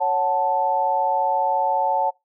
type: chord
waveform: sine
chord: F# minor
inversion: second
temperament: equal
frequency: 554.4 / 740 / 880 Hz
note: C#5 / F#5 / A5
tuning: 0 / 0 / 0 cents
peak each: -25 / -23 / -20 dBFS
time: 0-2.11 s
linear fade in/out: 20 ms
effects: noise-tail reverb RT60 0.2 s tail -24 dB re dry